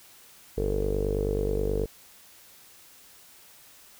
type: tone with low-pass filter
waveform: sawtooth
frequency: 49.37 Hz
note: G1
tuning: 13 cents sharp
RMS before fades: -27 dBFS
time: 0.57-1.86 s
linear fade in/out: 10 ms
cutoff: 450 Hz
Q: 9.8
effects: white hiss -53 dBFS RMS until 3.99 s